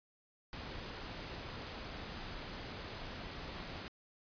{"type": "noise", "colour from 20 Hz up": "pink", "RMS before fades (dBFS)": -45, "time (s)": [0.53, 3.88], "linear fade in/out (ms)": 0, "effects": ["resampled to 11025 Hz"]}